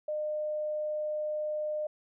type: tone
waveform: sine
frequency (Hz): 607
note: D#5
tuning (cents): -43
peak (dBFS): -30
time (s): 0.08-1.87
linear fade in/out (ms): 5
effects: none